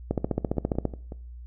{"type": "two click trains", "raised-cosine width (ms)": 2, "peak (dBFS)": [-24, -11], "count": [4, 12], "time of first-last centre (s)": [[0.57, 1.121], [0.11, 0.853]], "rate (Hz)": [5.44, 14.8], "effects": ["noise-tail reverb RT60 0.5 s tail -20 dB re dry", "added 60 Hz sine -39 dBFS peak until 1.46 s"]}